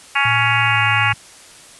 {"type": "harmonic tone", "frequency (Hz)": 278.9, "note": "C#4", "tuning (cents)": 11, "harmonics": [3, 4, 5, 6, 7, 8, 9, 10], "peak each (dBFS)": [-22, -22, -22, -22, -22, -22, -22, -22], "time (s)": [0.15, 1.13], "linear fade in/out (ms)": 10}
{"type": "tone with pitch glide", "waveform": "sine", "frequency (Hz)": [114.4, 109.87], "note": ["A#2", "A2"], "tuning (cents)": [-32, -2], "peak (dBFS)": -22, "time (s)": [0.25, 1.14], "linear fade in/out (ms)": 5, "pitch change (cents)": -70, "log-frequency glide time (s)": [0.63, 0.83]}
{"effects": ["white hiss -42 dBFS RMS until 1.79 s", "resampled to 24000 Hz"]}